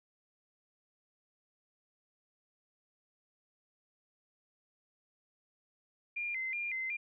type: tone with vibrato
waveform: sine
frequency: 2227 Hz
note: C#7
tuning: 7 cents sharp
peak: -34 dBFS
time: 6.16-6.97 s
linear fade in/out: 10 ms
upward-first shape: square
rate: 2.7 Hz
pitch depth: 130 cents each way
effects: none